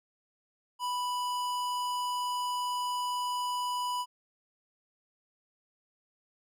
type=tone with hard clipping; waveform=sine; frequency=987.8 Hz; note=B5; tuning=in tune; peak=-32 dBFS; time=0.79-4.06 s; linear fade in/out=50 ms; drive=18 dB; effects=none